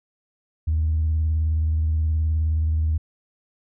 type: tone with vibrato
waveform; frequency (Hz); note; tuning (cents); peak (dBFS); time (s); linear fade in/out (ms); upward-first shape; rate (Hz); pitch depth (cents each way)
sine; 78.8; D#2; +23; -17; 0.67-2.98; 10; sine; 19; 47
effects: tanh soft clip ceiling -15 dBFS